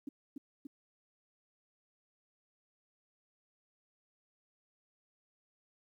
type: tone with echo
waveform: sine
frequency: 280 Hz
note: C#4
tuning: 18 cents sharp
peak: -38 dBFS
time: 0.07-0.09 s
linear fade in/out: 5 ms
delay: 290 ms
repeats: 2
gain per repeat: -2 dB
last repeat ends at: 0.67 s
effects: 12-bit